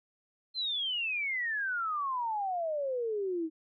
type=exponential sweep; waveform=sine; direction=down; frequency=4186 to 311.1 Hz; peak=-30 dBFS; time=0.54-3.5 s; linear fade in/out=50 ms; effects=none